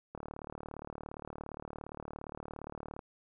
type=click train; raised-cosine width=1 ms; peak=-28 dBFS; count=107; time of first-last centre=0.15-2.992 s; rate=37.3 Hz; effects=none